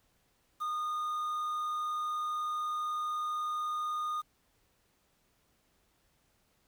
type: tone with quantisation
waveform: triangle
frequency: 1226 Hz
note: D#6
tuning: 26 cents flat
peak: -30 dBFS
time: 0.6-4.22 s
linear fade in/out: 20 ms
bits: 9
effects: pink hiss -72 dBFS RMS until 6.67 s